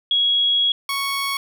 sine / 15% pulse tone pair in turn, 3322 / 1108.6 Hz, G#7 / C#6, 0 / 0 cents, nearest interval octave + perfect fifth, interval 1900 cents, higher first, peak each -15 dBFS, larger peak neither, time 0.11-0.72 / 0.89-1.37 s, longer first, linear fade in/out 2 ms, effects none

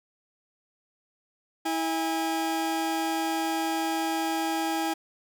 40% pulse tone pair together, 324.8 / 815 Hz, E4 / G#5, -26 / -33 cents, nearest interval octave + major third, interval 1593 cents, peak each -28 dBFS, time 1.65-4.94 s, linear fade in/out 10 ms, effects none

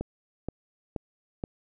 click train, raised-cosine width 2 ms, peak -18 dBFS, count 4, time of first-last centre 0.01-1.439 s, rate 2.1 Hz, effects none

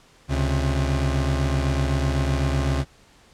30% pulse tone pair together, 70.6 / 133.28 Hz, C#2 / C3, +32 / +32 cents, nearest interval major seventh, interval 1100 cents, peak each -19 / -22 dBFS, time 0.28-2.85 s, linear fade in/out 50 ms, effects pink hiss -54 dBFS RMS until 3.33 s + low-pass 8000 Hz 12 dB/octave

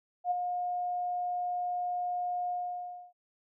sine tone with ADSR envelope, 715 Hz, F5, 41 cents sharp, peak -24 dBFS, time 0.24-3.13 s, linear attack 70 ms, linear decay 16 ms, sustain -6 dB, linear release 630 ms, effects none

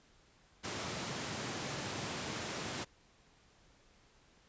pink high-pass noise, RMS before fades -40 dBFS, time 0.63-2.85 s, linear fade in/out 20 ms, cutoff 100 Hz, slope 24 dB/octave, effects pink hiss -66 dBFS RMS until 4.48 s + resampled to 16000 Hz

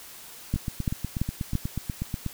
two click trains, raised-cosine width 5 ms, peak -12 / -16 dBFS, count 4 / 15, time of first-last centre 0.54-1.554 / 0.56-2.263 s, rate 2.96 / 8.22 Hz, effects white hiss -45 dBFS RMS until 2.33 s

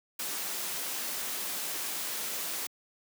white noise, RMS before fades -35 dBFS, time 0.19-2.67 s, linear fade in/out 5 ms, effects high-pass 200 Hz 12 dB/octave

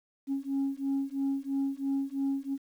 sine beating tone pair, 272.7 / 275.7 Hz, C#4 / C#4, -28 / -9 cents, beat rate 3 Hz, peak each -30 dBFS, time 0.27-2.58 s, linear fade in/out 50 ms, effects tanh soft clip ceiling -24 dBFS + 10-bit

